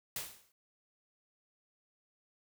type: noise with exponential decay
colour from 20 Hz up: white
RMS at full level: -36 dBFS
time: 0.16-0.52 s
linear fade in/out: 2 ms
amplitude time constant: 77 ms
effects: none